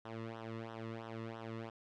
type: tone with flanger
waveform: sawtooth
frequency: 113.2 Hz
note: A2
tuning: 50 cents sharp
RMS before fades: -45 dBFS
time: 0.05-1.7 s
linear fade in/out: 5 ms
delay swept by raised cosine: 0.43 to 1.32 ms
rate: 3 Hz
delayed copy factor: -0.9
effects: low-pass 3000 Hz 12 dB/octave